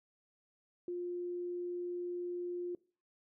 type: tone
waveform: sine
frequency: 353 Hz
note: F4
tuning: 19 cents sharp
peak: -36 dBFS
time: 0.88-2.75 s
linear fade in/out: 2 ms
effects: noise-tail reverb RT60 0.4 s tail -22 dB re dry